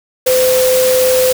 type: tone in noise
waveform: sine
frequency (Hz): 511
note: C5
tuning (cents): -41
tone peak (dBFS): -9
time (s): 0.26-1.33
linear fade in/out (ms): 10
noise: white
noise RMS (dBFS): -18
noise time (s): 0.26-1.33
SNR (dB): +6
effects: none